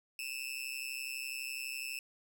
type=tone with amplitude modulation; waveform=sawtooth; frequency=2637 Hz; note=E7; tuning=in tune; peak=-31 dBFS; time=0.19-1.99 s; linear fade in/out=2 ms; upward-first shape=sine; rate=132 Hz; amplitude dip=95%; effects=none

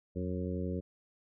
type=harmonic tone with a mistuned harmonic; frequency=90.8 Hz; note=F#2; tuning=32 cents flat; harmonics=1 / 2 / 3 / 4 / 5 / 6; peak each=-37 / -37 / -41 / -42 / -42 / -45 dBFS; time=0.15-0.81 s; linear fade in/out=20 ms; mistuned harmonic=1; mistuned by=-120 cents; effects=none

